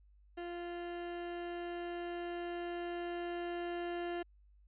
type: tone with level ramp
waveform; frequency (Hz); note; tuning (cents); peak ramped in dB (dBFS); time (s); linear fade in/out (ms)
30% pulse; 347.4; F4; -9; -38 to -34; 0.37-4.23; 10
effects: added 50 Hz sine -61 dBFS peak until 4.67 s + resampled to 8000 Hz